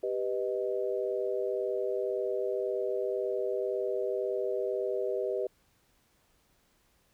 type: chord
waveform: sine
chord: G augmented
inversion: none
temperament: equal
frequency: 392 / 493.9 / 622.3 Hz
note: G4 / B4 / D#5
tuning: 0 / 0 / 0 cents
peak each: -32 / -33 / -35 dBFS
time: 0.03-5.47 s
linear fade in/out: 5 ms
effects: pink hiss -69 dBFS RMS until 7.13 s